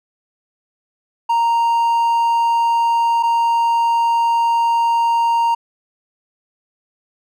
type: tone pair in turn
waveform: triangle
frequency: 930 / 930 Hz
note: A#5 / A#5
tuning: -4 / -4 cents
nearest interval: unison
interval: 0 cents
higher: neither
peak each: -11 dBFS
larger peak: neither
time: 1.29-3.23 / 3.23-5.55 s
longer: second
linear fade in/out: 10 ms
effects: none